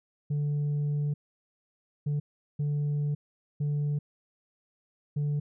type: tone bursts at uneven times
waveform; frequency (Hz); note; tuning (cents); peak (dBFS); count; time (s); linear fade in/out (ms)
sine; 146.4; D3; -5; -23; 5; 0.3-1.14 / 2.06-2.2 / 2.59-3.15 / 3.6-3.99 / 5.16-5.4; 10
effects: tanh soft clip ceiling -25 dBFS